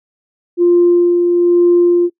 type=tone with tremolo; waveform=sine; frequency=349.2 Hz; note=F4; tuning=in tune; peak=-5 dBFS; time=0.57-2.1 s; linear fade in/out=50 ms; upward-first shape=sine; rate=1.1 Hz; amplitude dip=35%; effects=noise-tail reverb RT60 0.1 s tail -23 dB re dry + tanh soft clip ceiling -2 dBFS